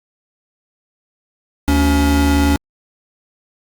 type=tone pair together; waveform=square; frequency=74.76 / 282.5 Hz; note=D2 / C#4; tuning=+31 / +33 cents; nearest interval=octave + major seventh; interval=2302 cents; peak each=-15 dBFS; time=1.68-2.56 s; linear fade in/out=0 ms; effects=Opus 48 kbps